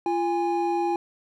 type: tone pair together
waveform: triangle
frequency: 344.4 / 820 Hz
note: F4 / G#5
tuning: -24 / -22 cents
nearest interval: octave + minor third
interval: 1502 cents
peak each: -23 dBFS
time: 0.06-0.96 s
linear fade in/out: 2 ms
effects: none